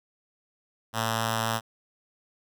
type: tone with notch filter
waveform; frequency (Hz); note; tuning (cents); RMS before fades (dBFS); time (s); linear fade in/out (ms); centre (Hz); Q
5% pulse; 112.3; A2; +36; -28; 0.93-1.61; 50; 370; 0.85
effects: none